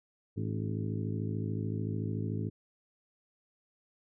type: harmonic tone with a mistuned harmonic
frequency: 53.6 Hz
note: A1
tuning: 45 cents flat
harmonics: 2 / 3 / 4 / 5 / 6 / 7 / 8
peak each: -34 / -38 / -40 / -42 / -44 / -45 / -46 dBFS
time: 0.36-2.5 s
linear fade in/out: 20 ms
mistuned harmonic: 6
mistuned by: -65 cents
effects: none